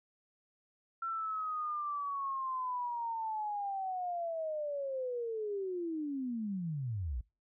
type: linear sweep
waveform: sine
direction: down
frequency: 1357 to 52 Hz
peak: -34 dBFS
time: 1.02-7.21 s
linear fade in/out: 5 ms
effects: noise-tail reverb RT60 0.3 s tail -24 dB re dry